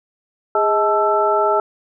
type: tone cluster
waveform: sine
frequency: 412 / 635 / 870 / 1328 Hz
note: G#4 / D#5 / A5 / E6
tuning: -14 / +35 / -20 / +12 cents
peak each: -19 dBFS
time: 0.55-1.6 s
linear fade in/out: 2 ms
effects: none